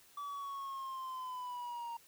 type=linear sweep; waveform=triangle; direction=down; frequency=1154 to 928 Hz; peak=-38 dBFS; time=0.17-1.97 s; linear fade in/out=5 ms; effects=white hiss -63 dBFS RMS until 2.07 s